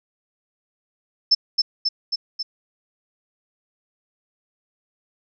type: tone with echo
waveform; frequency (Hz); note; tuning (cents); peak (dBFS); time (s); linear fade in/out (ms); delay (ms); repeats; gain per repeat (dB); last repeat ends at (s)
sine; 5274; E8; 0; -11; 1.31-1.35; 10; 270; 4; -3; 2.43
effects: none